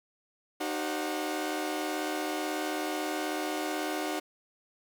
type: tone cluster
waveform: sawtooth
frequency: 306.1 / 382.2 / 530 / 726 Hz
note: D#4 / G4 / C5 / F#5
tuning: -28 / -44 / +22 / -33 cents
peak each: -30 / -33 / -37 / -33 dBFS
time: 0.6-4.2 s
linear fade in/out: 10 ms
effects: none